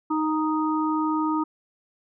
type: harmonic tone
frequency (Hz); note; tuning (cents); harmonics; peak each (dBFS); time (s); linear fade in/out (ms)
311.1; D#4; 0; 1 / 3 / 4; -23 / -28 / -29; 0.1-1.44; 10
effects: none